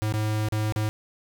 square tone with dropouts, 107.5 Hz, A2, 40 cents flat, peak -24 dBFS, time 0.02-0.89 s, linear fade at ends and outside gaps 0 ms, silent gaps 0.124-0.139 / 0.486-0.523 / 0.723-0.761 s, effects 10-bit

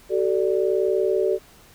sine chord, D major, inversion first, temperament equal with one note detuned, 379.5 / 440 / 587.3 Hz, F#4 / A4 / D5, +44 / 0 / 0 cents, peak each -21 / -23 / -25 dBFS, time 0.09-1.39 s, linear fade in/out 50 ms, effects pink hiss -51 dBFS RMS until 1.74 s

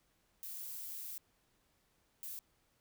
violet noise bursts at uneven times, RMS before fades -45 dBFS, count 2, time 0.43-1.18 / 2.23-2.39 s, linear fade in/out 0 ms, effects pink hiss -75 dBFS RMS until 2.8 s

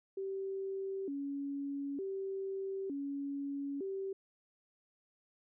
sine tone with vibrato, 329.6 Hz, E4, in tune, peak -36 dBFS, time 0.17-4.13 s, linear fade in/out 5 ms, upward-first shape square, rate 0.55 Hz, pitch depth 280 cents each way, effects none

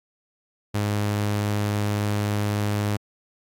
sawtooth tone, 103.6 Hz, G#2, 4 cents flat, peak -18 dBFS, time 0.74-2.97 s, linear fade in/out 10 ms, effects AAC 64 kbps

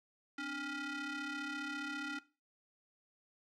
sawtooth ring-modulated tone, 554.4 Hz, C#5, in tune, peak -32 dBFS, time 0.38-2.19 s, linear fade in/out 5 ms, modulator 849 Hz, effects noise-tail reverb RT60 0.3 s tail -18 dB re dry + low-pass 5000 Hz 12 dB/octave

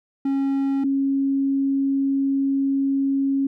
triangle / sine tone pair in turn, 273.7 / 273.7 Hz, C#4 / C#4, -22 / -22 cents, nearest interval unison, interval 0 cents, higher neither, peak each -17 / -18 dBFS, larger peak first, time 0.25-0.84 / 0.84-3.47 s, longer second, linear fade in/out 5 ms, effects none

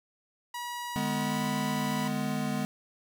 sawtooth tone with pitch glide, 965 to 984.1 Hz, B5 to B5, -40 to -6 cents, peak -31 dBFS, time 0.54-2.08 s, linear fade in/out 5 ms, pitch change +34 cents, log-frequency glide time 1.14-1.42 s
square chord, G# diminished, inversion second, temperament just, 149.51 / 207.7 / 249.2 Hz, D3 / G#3 / B3, +31 / 0 / +16 cents, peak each -36 / -33 / -34 dBFS, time 0.96-2.65 s, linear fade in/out 0 ms
effects none

